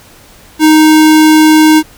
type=tone; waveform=square; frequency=311.1 Hz; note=D#4; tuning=in tune; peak=-3 dBFS; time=0.59-1.83 s; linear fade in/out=50 ms; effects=pink hiss -39 dBFS RMS until 1.97 s